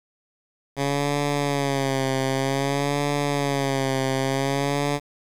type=tone with vibrato; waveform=10% pulse; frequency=138.59 Hz; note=C#3; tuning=in tune; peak=-13 dBFS; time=0.76-5 s; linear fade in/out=50 ms; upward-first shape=sine; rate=0.53 Hz; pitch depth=71 cents each way; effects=low-pass 10000 Hz 12 dB/octave + 7-bit